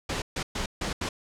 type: noise bursts at uneven times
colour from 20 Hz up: pink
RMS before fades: -30 dBFS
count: 5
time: 0.09-0.22 / 0.36-0.43 / 0.55-0.66 / 0.81-0.93 / 1.01-1.09 s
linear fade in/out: 5 ms
effects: low-pass 7000 Hz 12 dB/octave